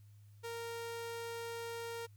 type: tone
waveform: sawtooth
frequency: 464.2 Hz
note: A#4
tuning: 7 cents flat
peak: -37 dBFS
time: 0.43-2.07 s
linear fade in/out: 20 ms
effects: added 103 Hz sine -56 dBFS peak until 2.16 s + white hiss -75 dBFS RMS until 2.16 s